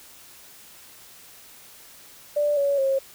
sine tone with pitch steps, 587.3 / 563.1 / 539.8 Hz, D5 / C#5 / C#5, 0 / +27 / -46 cents, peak -19 dBFS, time 2.36-2.99 s, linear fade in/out 10 ms, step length 210 ms, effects white hiss -48 dBFS RMS until 3.14 s

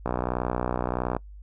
click train, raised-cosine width 1 ms, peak -12 dBFS, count 69, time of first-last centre 0.06-1.166 s, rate 61.5 Hz, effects noise-tail reverb RT60 0.1 s tail -24 dB re dry + added 50 Hz sine -41 dBFS peak until 1.42 s

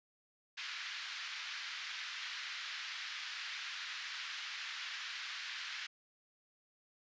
pink band-pass noise, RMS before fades -44 dBFS, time 0.57-5.87 s, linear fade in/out 10 ms, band 1500 to 4900 Hz, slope 24 dB/octave, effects resampled to 16000 Hz

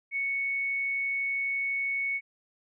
sine tone, 2217 Hz, C#7, in tune, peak -27 dBFS, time 0.11-2.21 s, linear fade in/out 50 ms, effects none

